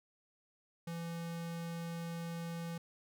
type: tone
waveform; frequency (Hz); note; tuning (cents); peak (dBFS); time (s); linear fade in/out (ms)
square; 168.1; E3; +34; -40; 0.87-2.78; 5
effects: none